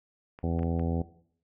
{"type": "clicks", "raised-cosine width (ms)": 0.5, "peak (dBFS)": -31, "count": 4, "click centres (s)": [0.389, 0.592, 0.631, 0.795]}
{"type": "harmonic tone", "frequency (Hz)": 83.7, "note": "E2", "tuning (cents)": 27, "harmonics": [1, 2, 3, 4, 5, 6, 7, 8, 9, 10], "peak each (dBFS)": [-30, -32, -34, -39, -39, -39, -44, -50, -42, -53], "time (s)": [0.43, 1.02], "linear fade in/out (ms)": 5}
{"effects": ["noise-tail reverb RT60 0.6 s tail -17 dB re dry"]}